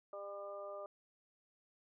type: harmonic tone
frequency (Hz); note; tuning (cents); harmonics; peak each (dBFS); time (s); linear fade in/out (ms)
200.5; G3; +39; 2 / 3 / 4 / 5 / 6; -53 / -45 / -58 / -61 / -51; 0.13-0.86; 2
effects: none